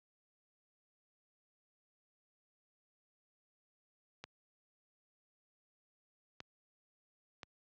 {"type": "clicks", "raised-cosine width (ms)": 0.2, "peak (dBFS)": -27, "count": 3, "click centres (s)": [4.24, 6.404, 7.432], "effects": ["high-pass 80 Hz 12 dB/octave", "low-pass 5000 Hz 12 dB/octave"]}